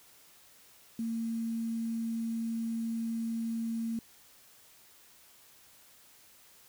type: tone with quantisation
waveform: sine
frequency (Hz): 227.9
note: A#3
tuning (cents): -39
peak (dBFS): -31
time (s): 0.99-3.99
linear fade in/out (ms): 2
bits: 9
effects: white hiss -59 dBFS RMS until 6.68 s